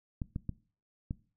clicks, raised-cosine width 5 ms, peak -22 dBFS, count 4, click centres 0.218 / 0.361 / 0.493 / 1.109 s, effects noise-tail reverb RT60 0.4 s tail -20 dB re dry

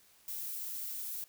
violet noise, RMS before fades -40 dBFS, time 0.28-1.24 s, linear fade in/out 2 ms, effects white hiss -64 dBFS RMS until 1.28 s

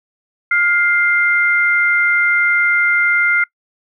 sine tone pair together, 1414.7 / 2093 Hz, F6 / C7, +22 / 0 cents, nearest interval perfect fifth, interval 678 cents, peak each -14 dBFS, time 0.51-3.44 s, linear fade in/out 5 ms, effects noise-tail reverb RT60 0.1 s tail -24 dB re dry

